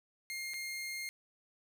sawtooth tone with dropouts, 2125 Hz, C7, 26 cents sharp, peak -35 dBFS, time 0.3-1.09 s, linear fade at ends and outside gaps 0 ms, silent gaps 0.536-0.541 s, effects none

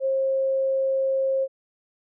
sine tone, 535 Hz, C5, 38 cents sharp, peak -20 dBFS, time 0-1.48 s, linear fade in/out 50 ms, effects none

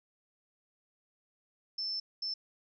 sine tone bursts at uneven times, 5300 Hz, E8, 9 cents sharp, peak -33 dBFS, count 2, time 1.78-2 / 2.22-2.34 s, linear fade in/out 5 ms, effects none

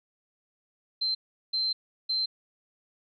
sine tone bursts at uneven times, 4113 Hz, C8, 30 cents flat, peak -25 dBFS, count 3, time 1.01-1.15 / 1.53-1.73 / 2.09-2.26 s, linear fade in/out 10 ms, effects none

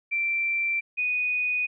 sine tone pair in turn, 2349 / 2480 Hz, D7 / D#7, 0 / -6 cents, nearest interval minor second, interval 94 cents, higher second, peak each -23 dBFS, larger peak neither, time 0.11-0.81 / 0.97-1.67 s, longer neither, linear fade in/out 20 ms, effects none

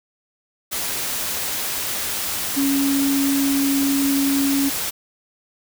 sine tone in noise, 276.8 Hz, C#4, 2 cents flat, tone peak -17 dBFS, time 2.56-4.7 s, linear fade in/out 20 ms, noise white, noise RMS -25 dBFS, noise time 0.71-4.91 s, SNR +5 dB, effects none

